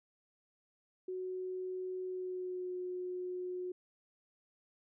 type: tone with pitch glide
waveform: sine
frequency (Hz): 370 to 363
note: F#4 to F#4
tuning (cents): 0 to -33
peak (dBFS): -37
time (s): 1.08-3.72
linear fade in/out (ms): 5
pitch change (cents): -33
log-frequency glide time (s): 2.04-2.75
effects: none